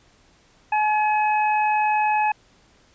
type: harmonic tone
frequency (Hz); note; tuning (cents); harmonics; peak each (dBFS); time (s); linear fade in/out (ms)
850; G#5; +40; 1 / 2 / 3; -18 / -31 / -27; 0.72-2.32; 5
effects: pink hiss -57 dBFS RMS until 2.94 s + resampled to 16000 Hz